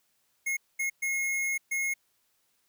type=tone bursts at uneven times; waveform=square; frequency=2161 Hz; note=C#7; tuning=45 cents flat; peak=-28 dBFS; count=4; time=0.46-0.57 / 0.79-0.9 / 1.02-1.58 / 1.71-1.94 s; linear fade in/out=10 ms; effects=white hiss -72 dBFS RMS until 2.68 s